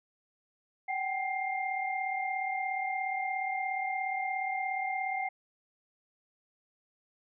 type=tone cluster; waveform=sine; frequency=760 / 797 / 2109 Hz; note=F#5 / G5 / C7; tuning=+46 / +28 / +13 cents; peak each=-33 / -38 / -35 dBFS; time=0.88-5.29 s; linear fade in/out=10 ms; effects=none